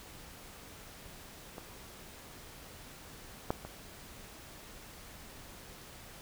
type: clicks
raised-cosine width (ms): 1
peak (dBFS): -29 / -16 / -28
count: 3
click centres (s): 1.582 / 3.505 / 3.65
effects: pink hiss -51 dBFS RMS until 6.21 s